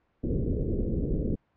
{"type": "low-pass noise", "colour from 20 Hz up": "pink", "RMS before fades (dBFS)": -28, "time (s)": [0.23, 1.36], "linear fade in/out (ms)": 10, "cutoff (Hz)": 490, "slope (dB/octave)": 48, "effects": ["pink hiss -71 dBFS RMS until 1.56 s", "low-pass 2000 Hz 12 dB/octave"]}